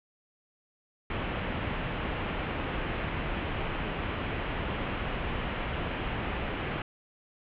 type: low-pass noise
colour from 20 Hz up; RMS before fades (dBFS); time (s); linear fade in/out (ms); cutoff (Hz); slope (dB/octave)
pink; -33; 1.1-6.82; 2; 3100; 48
effects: none